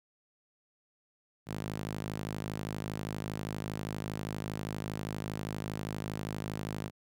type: tone with high-pass filter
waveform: sawtooth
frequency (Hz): 52.5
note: G#1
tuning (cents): +19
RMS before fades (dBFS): -38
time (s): 1.46-6.91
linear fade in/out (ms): 50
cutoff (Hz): 140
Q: 1.3
effects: none